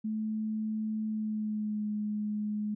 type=tone with pitch glide; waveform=sine; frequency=216.9 to 210.4 Hz; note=A3 to G#3; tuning=-25 to +23 cents; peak=-30 dBFS; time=0.04-2.75 s; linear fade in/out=10 ms; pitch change=-52 cents; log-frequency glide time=1.06-1.88 s; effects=none